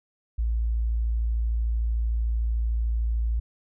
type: tone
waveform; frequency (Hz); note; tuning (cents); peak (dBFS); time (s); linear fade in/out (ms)
sine; 56.7; A#1; -47; -22; 0.38-3.4; 10
effects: none